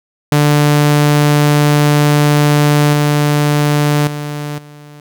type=tone with level steps; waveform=sawtooth; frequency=147.4 Hz; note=D3; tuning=7 cents sharp; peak=-4 / -6 / -16 / -30 dBFS; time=0.32-5 s; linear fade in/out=2 ms; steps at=2.93 / 4.07 / 4.58 s; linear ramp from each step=5 ms; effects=none